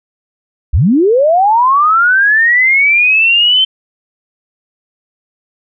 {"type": "linear sweep", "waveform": "sine", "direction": "up", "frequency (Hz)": [47.92, 3104], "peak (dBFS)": -6, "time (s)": [0.73, 3.65], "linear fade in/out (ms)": 10, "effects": []}